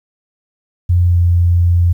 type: tone with pitch glide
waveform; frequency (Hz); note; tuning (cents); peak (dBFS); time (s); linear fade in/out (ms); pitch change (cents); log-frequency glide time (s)
sine; 88.2 to 86.94; F2 to F2; +18 to -7; -8; 0.89-1.93; 10; -25; 1.06-1.17
effects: 8-bit